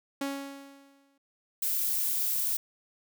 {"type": "tone with exponential decay", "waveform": "sawtooth", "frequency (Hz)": 277.2, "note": "C#4", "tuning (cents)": 0, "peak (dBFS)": -25, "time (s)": [0.21, 1.18], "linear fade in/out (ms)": 5, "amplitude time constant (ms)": 210}
{"type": "noise", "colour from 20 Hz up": "violet", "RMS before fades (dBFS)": -29, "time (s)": [1.62, 2.57], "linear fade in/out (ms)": 5}
{"effects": []}